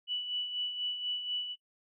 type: tone with tremolo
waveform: sine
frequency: 2960 Hz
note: F#7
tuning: in tune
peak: -30 dBFS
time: 0.07-1.56 s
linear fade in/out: 50 ms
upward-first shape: sine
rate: 4.1 Hz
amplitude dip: 55%
effects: noise-tail reverb RT60 0.1 s tail -22 dB re dry